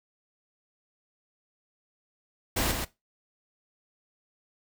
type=noise with echo; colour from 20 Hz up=pink; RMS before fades=-27 dBFS; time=2.56-2.72 s; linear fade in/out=10 ms; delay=130 ms; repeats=1; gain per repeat=-5 dB; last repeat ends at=2.85 s; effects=noise-tail reverb RT60 0.2 s tail -17 dB re dry